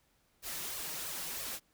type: noise with flanger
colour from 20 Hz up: white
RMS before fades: -40 dBFS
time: 0.42-1.6 s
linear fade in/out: 50 ms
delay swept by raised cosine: 1.6 to 6.6 ms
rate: 3 Hz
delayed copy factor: +1
effects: pink hiss -72 dBFS RMS until 1.73 s